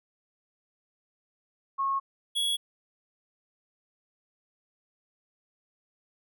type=tone pair in turn; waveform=sine / square; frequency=1091 / 3350 Hz; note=C#6 / G#7; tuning=-28 / +14 cents; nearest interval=octave + perfect fifth; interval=1942 cents; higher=second; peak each=-25 / -26 dBFS; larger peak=first; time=1.78-2 / 2.35-2.57 s; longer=neither; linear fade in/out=20 ms; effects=none